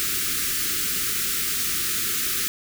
white band-stop noise, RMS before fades -25 dBFS, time 0-2.48 s, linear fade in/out 0 ms, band 440 to 1200 Hz, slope 96 dB/octave, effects none

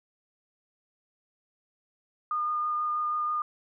sine tone with vibrato, 1218 Hz, D#6, 37 cents flat, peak -26 dBFS, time 2.31-3.42 s, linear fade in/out 2 ms, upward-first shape sine, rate 6.2 Hz, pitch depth 10 cents each way, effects none

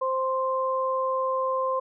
sine tone pair together, 523.3 / 1046.6 Hz, C5 / C6, 0 / 0 cents, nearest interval octave, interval 1200 cents, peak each -26 dBFS, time 0.01-1.8 s, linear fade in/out 10 ms, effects none

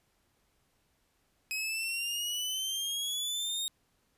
sawtooth exponential sweep, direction up, 2534 to 3729 Hz, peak -29 dBFS, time 1.51-3.68 s, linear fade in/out 0 ms, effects pink hiss -73 dBFS RMS until 4.17 s + resampled to 32000 Hz

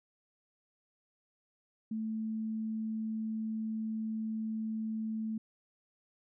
sine tone, 220 Hz, A3, in tune, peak -33 dBFS, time 1.91-5.38 s, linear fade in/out 5 ms, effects none

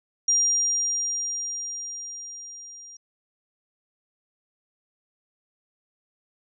sine tone with level ramp, 5700 Hz, F8, 34 cents sharp, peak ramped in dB -17 to -42 dBFS, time 0.28-2.97 s, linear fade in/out 5 ms, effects none

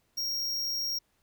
square tone, 5588 Hz, F8, in tune, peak -30 dBFS, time 0.17-0.99 s, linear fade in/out 10 ms, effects pink hiss -72 dBFS RMS until 1.22 s

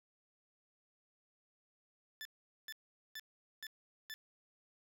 20% pulse tone bursts, 1751 Hz, A6, 9 cents flat, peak -39 dBFS, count 5, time 2.21-4.14 s, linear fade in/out 0 ms, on 42 ms, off 430 ms, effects none

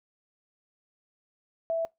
sine tone, 659.3 Hz, E5, in tune, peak -25 dBFS, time 1.7-1.85 s, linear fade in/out 0 ms, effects noise-tail reverb RT60 0.2 s tail -24 dB re dry

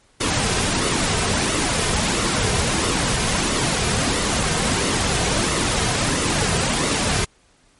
pink noise with flanger, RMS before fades -20 dBFS, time 0.2-7.25 s, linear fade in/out 10 ms, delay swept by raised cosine 1.2 to 3.6 ms, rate 1.5 Hz, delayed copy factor -0.5, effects pink hiss -57 dBFS RMS until 7.79 s + MP3 48 kbps

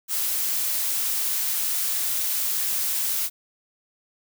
blue noise, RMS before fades -25 dBFS, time 0.08-3.3 s, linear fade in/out 50 ms, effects none

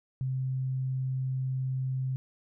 sine tone, 130.81 Hz, C3, in tune, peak -28 dBFS, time 0.21-2.16 s, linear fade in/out 0 ms, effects none

